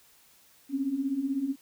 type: beating tone pair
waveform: sine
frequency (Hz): 260 / 276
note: C4 / C#4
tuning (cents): -11 / -7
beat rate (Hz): 16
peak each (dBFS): -33 / -28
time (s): 0.69-1.56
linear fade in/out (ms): 50
effects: white hiss -60 dBFS RMS until 1.61 s